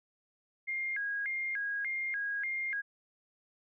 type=tone with vibrato; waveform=sine; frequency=1864.7 Hz; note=A#6; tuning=in tune; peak=-32 dBFS; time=0.67-2.82 s; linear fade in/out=20 ms; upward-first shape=square; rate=1.7 Hz; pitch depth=220 cents each way; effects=none